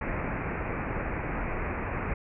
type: low-pass noise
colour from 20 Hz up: pink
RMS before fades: -32 dBFS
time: 0.01-2.14 s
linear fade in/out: 5 ms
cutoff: 2500 Hz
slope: 96 dB/octave
effects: none